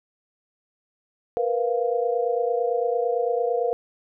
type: tone cluster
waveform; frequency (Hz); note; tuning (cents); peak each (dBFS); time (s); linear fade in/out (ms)
sine; 470.3 / 499.2 / 697; A#4 / B4 / F5; +15 / +19 / -4; -24 / -25 / -27; 1.37-3.73; 0
effects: none